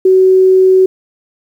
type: tone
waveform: sine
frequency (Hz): 375.7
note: F#4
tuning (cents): +26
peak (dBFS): -4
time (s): 0.05-0.86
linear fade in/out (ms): 5
effects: 7-bit